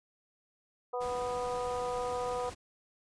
harmonic tone, 246.9 Hz, B3, in tune, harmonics 2 / 3 / 4 / 5, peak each -34 / -38 / -40 / -42 dBFS, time 0.93-2.5 s, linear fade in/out 10 ms
pink noise, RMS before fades -46 dBFS, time 1-2.55 s, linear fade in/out 20 ms
effects resampled to 22050 Hz

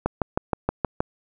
click train, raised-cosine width 1 ms, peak -7 dBFS, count 7, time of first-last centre 0.06-1.005 s, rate 6.35 Hz, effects none

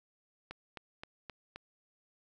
click train, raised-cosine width 0.3 ms, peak -27 dBFS, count 5, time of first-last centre 0.51-1.56 s, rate 3.81 Hz, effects none

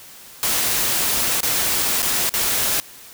white noise with dropouts, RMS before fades -20 dBFS, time 0.43-2.8 s, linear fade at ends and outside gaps 0 ms, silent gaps 1.405-1.431 / 2.021-2.028 / 2.293-2.339 s, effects white hiss -42 dBFS RMS until 3.13 s

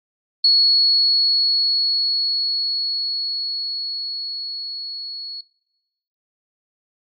sine tone with level ramp, 4363 Hz, C#8, 28 cents flat, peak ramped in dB -10 to -28 dBFS, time 0.44-5.41 s, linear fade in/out 5 ms, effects noise-tail reverb RT60 0.9 s tail -22 dB re dry + MP3 64 kbps

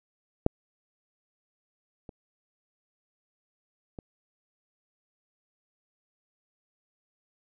clicks, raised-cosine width 2 ms, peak -7 / -29 / -26 dBFS, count 3, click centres 0.464 / 2.092 / 3.988 s, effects none

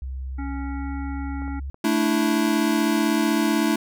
sine tone with pitch glide, 65.41 to 68.38 Hz, C2 to C#2, 0 to -23 cents, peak -28 dBFS, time 0.02-1.7 s, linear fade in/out 0 ms, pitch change +77 cents, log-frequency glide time 0.74-0.87 s
harmonic tone, 277.2 Hz, C#4, in tune, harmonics 1 / 3 / 5 / 7 / 8, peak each -30 / -39 / -41 / -47 / -49 dBFS, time 0.38-1.6 s, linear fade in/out 10 ms
clicks, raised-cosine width 1 ms, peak -31 dBFS, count 5, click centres 1.42 / 1.479 / 1.744 / 2.057 / 2.489 s
square chord, A suspended fourth, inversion none, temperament equal, 220 / 293.7 / 329.6 Hz, A3 / D4 / E4, 0 / 0 / 0 cents, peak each -24 dBFS, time 1.84-3.76 s, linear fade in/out 5 ms
effects none

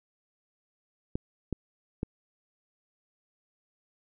clicks, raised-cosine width 3 ms, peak -17 dBFS, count 3, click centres 1.155 / 1.527 / 2.031 s, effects none

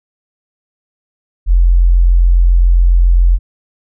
sine tone, 43.65 Hz, F1, in tune, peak -5 dBFS, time 1.46-3.39 s, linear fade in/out 50 ms, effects none

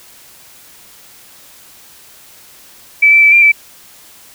sine tone with pitch steps, 2308 / 2330 / 2310 / 2381 / 2314 Hz, D7 / D7 / D7 / D7 / D7, -31 / -14 / -29 / +23 / -26 cents, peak -4 dBFS, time 3.02-3.52 s, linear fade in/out 10 ms, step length 100 ms, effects white hiss -41 dBFS RMS until 4.34 s

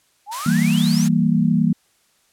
sine exponential sweep, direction up, 778 to 7020 Hz, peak -27 dBFS, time 0.26-1.08 s, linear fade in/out 50 ms
white high-pass noise, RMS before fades -30 dBFS, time 0.31-1.09 s, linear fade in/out 20 ms, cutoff 600 Hz, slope 48 dB/octave
sine chord, E diminished, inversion none, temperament equal, 164.81 / 196 / 233.1 Hz, E3 / G3 / Bb3, 0 / 0 / 0 cents, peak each -18 / -19 / -18 dBFS, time 0.46-1.73 s, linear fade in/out 5 ms
effects white hiss -61 dBFS RMS until 2.32 s + low-pass 11000 Hz 12 dB/octave

